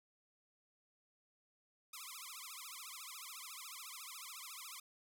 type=tone with vibrato; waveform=5% pulse; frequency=1159 Hz; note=D6; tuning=23 cents flat; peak=-36 dBFS; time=1.93-4.8 s; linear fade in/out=5 ms; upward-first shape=triangle; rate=14 Hz; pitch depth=290 cents each way; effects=none